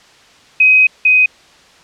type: tone pair in turn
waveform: sine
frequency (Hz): 2523 / 2510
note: D#7 / D#7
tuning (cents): +23 / +15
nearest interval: unison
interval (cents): 8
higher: first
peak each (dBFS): -5 / -6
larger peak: first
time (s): 0.6-0.87 / 1.05-1.26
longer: first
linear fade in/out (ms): 5
effects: white hiss -45 dBFS RMS until 1.83 s + low-pass 5000 Hz 12 dB/octave